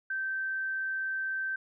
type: tone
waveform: sine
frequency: 1554 Hz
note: G6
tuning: 16 cents flat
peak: -30 dBFS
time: 0.1-1.56 s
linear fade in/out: 5 ms
effects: none